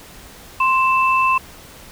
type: tone pair together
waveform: sine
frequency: 1046.5 / 2649 Hz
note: C6 / E7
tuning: 0 / +8 cents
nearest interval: octave + major third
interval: 1608 cents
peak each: -14 / -19 dBFS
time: 0.6-1.38 s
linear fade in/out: 5 ms
effects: pink hiss -41 dBFS RMS until 1.91 s